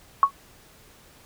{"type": "tone with exponential decay", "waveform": "sine", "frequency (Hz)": 1108.7, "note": "C#6", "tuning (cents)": 0, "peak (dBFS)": -8, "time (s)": [0.23, 0.31], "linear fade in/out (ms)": 1, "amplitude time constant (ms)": 17, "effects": ["pink hiss -53 dBFS RMS until 1.25 s"]}